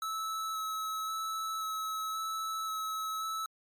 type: tone with vibrato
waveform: square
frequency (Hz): 1300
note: E6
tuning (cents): -24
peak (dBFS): -34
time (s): 0.02-3.46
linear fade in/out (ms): 2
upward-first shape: square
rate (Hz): 0.94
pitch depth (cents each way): 9
effects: MP3 96 kbps